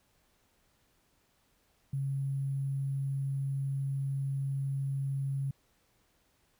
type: tone with sample-and-hold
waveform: sine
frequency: 137 Hz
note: C#3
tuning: 20 cents flat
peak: -30 dBFS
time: 1.93-5.51 s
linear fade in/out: 5 ms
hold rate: 11025 Hz
effects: pink hiss -71 dBFS RMS until 6.59 s